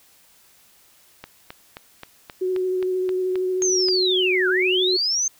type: click train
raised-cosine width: 0.3 ms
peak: -19 dBFS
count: 11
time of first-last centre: 1.24-3.886 s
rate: 3.78 Hz
type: tone with vibrato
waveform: sine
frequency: 370 Hz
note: F#4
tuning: in tune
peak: -20 dBFS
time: 2.41-4.97 s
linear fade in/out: 10 ms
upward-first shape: sine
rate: 13 Hz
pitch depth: 16 cents each way
type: linear two-way sweep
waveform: sine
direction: down then up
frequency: 6500 to 1379 to 6370 Hz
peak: -19 dBFS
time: 3.62-5.28 s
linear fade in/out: 2 ms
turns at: 4.49 s
effects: white hiss -55 dBFS RMS until 5.39 s